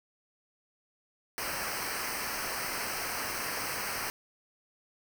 pink noise with comb filter, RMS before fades -35 dBFS, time 1.38-4.1 s, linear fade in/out 0 ms, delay 0.28 ms, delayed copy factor -0.85, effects none

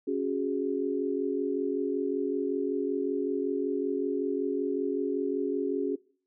sine chord, C# suspended fourth, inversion none, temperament equal, 277.2 / 370 / 415.3 Hz, C#4 / F#4 / G#4, 0 / 0 / 0 cents, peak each -31 dBFS, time 0.07-5.96 s, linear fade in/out 10 ms, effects noise-tail reverb RT60 0.5 s tail -23 dB re dry

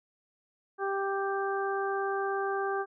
harmonic tone, 392.7 Hz, G4, 3 cents sharp, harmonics 1 / 2 / 3 / 4, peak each -31 / -34 / -36 / -37 dBFS, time 0.78-2.86 s, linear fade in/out 50 ms, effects none

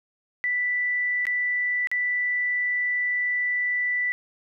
sine tone with dropouts, 1975.5 Hz, B6, in tune, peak -22 dBFS, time 0.44-4.12 s, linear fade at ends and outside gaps 0 ms, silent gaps 1.254-1.268 / 1.872-1.915 s, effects none

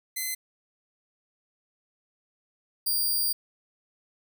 5% pulse tone pair in turn, 2045 / 4780 Hz, C7 / D8, -40 / +30 cents, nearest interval octave + minor third, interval 1470 cents, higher second, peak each -19 / -17 dBFS, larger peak second, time 0.16-0.35 / 2.86-3.33 s, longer second, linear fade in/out 10 ms, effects none

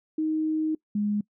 sine tone pair in turn, 312.9 / 207.3 Hz, D#4 / G#3, +10 / -3 cents, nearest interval perfect fifth, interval 713 cents, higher first, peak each -23 dBFS, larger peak neither, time 0.18-0.75 / 0.95-1.21 s, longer first, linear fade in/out 5 ms, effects noise-tail reverb RT60 0.1 s tail -23 dB re dry

